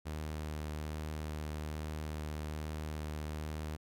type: tone with vibrato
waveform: sawtooth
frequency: 76.6 Hz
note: D#2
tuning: 27 cents flat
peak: -34 dBFS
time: 0.05-3.77 s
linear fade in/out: 20 ms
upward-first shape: sine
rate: 1.2 Hz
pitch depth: 11 cents each way
effects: none